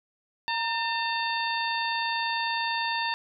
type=harmonic tone with a mistuned harmonic; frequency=900 Hz; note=A5; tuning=39 cents sharp; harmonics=1 / 2 / 3 / 4 / 5; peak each=-29 / -32 / -34 / -35 / -36 dBFS; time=0.48-3.14 s; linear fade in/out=0 ms; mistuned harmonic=1; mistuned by=+55 cents; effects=none